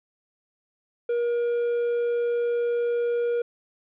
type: tone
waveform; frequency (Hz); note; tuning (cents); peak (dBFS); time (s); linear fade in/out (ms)
triangle; 475.6; A#4; +35; -20; 1.09-3.42; 5
effects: resampled to 8000 Hz + 10-bit